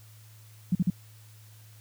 sine tone bursts, 180.1 Hz, F#3, 46 cents flat, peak -20 dBFS, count 3, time 0.72-0.902 s, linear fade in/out 5 ms, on 32 ms, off 43 ms, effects added 108 Hz sine -50 dBFS peak until 1.8 s + white hiss -58 dBFS RMS until 1.8 s

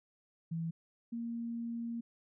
sine tone pair in turn, 164.81 / 233.1 Hz, E3 / A#3, 0 / 0 cents, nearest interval tritone, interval 600 cents, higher second, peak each -34 / -36 dBFS, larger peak first, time 0.51-0.71 / 1.12-2.01 s, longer second, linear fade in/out 10 ms, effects none

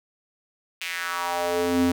square tone with high-pass filter sweep, 87.31 Hz, F2, in tune, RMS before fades -25 dBFS, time 0.81-1.92 s, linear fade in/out 5 ms, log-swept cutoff 2600 to 200 Hz, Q 2.9, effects none

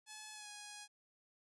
5% pulse tone with pitch glide, 857 to 830.2 Hz, A5 to G#5, -46 to -1 cents, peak -37 dBFS, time 0.06-0.88 s, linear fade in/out 50 ms, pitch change -55 cents, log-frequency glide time 0.33-0.48 s, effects resampled to 24000 Hz

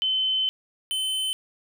sine / square tone pair in turn, 3060 / 3060 Hz, G7 / G7, -42 / -42 cents, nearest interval unison, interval 0 cents, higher neither, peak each -21 / -25 dBFS, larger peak first, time 0.02-0.49 / 0.91-1.33 s, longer first, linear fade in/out 0 ms, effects none

